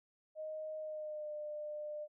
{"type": "tone with pitch glide", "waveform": "sine", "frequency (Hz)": [622.3, 600.4], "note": ["D#5", "D5"], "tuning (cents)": [0, 38], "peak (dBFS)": -40, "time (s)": [0.35, 2.08], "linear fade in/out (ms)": 50, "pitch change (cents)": -62, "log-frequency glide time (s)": [0.78, 1.33], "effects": []}